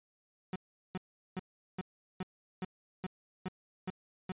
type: tone bursts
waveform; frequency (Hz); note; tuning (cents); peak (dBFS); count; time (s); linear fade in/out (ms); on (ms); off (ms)
35% pulse; 185; F#3; 0; -33; 10; 0.53-4.32; 2; 28; 390
effects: resampled to 8000 Hz